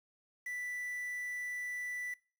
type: tone with quantisation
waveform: triangle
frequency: 1975.5 Hz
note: B6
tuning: in tune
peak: -36 dBFS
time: 0.46-2.14 s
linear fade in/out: 5 ms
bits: 9
effects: noise-tail reverb RT60 0.4 s tail -23 dB re dry